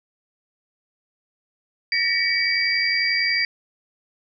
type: tone cluster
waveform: sine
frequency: 1832 / 1923 / 2275 / 4747 Hz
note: A#6 / B6 / C#7 / D8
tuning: -31 / -47 / +44 / +18 cents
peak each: -28 / -26 / -22 / -23 dBFS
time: 1.92-3.45 s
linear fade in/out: 2 ms
effects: none